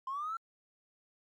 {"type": "linear sweep", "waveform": "triangle", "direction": "up", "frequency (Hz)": [1036, 1364], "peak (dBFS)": -31, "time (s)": [0.07, 0.37], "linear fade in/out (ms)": 5, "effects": ["tanh soft clip ceiling -32 dBFS", "MP3 96 kbps"]}